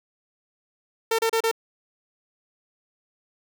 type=tone bursts; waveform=sawtooth; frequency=452.3 Hz; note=A4; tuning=48 cents sharp; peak=-16 dBFS; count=4; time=1.11-1.514 s; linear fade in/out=5 ms; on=77 ms; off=32 ms; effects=none